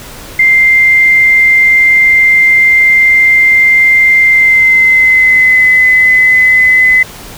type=tone with pitch glide; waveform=sine; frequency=2093 to 2024 Hz; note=C7 to B6; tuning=0 to +42 cents; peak=-3 dBFS; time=0.39-7.03 s; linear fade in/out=5 ms; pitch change=-58 cents; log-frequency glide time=4.25-5.69 s; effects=pink hiss -29 dBFS RMS until 7.37 s